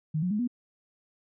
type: tone with pitch steps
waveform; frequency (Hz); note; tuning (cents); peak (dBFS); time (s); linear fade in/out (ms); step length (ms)
sine; 155.56 / 180.77 / 210.1 / 244.1; D#3 / F#3 / G#3 / B3; 0 / -40 / +20 / -20; -25; 0.14-0.476; 10; 84
effects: none